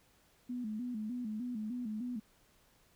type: tone with vibrato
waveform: sine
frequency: 230.1 Hz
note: A#3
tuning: 22 cents flat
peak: -36 dBFS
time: 0.49-2.2 s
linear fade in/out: 10 ms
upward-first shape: square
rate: 3.3 Hz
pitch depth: 120 cents each way
effects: pink hiss -68 dBFS RMS until 2.95 s